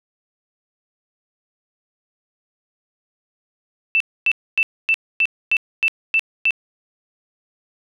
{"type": "tone bursts", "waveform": "sine", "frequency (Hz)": 2659, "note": "E7", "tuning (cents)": 14, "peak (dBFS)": -13, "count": 9, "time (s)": [3.95, 6.507], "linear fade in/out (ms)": 0, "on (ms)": 53, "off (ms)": 260, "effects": []}